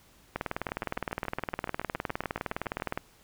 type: two click trains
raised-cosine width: 0.5 ms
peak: -23 / -15 dBFS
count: 16 / 52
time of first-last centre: 0.69-2.8 / 0.36-2.975 s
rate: 7.11 / 19.5 Hz
effects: pink hiss -60 dBFS RMS until 3.23 s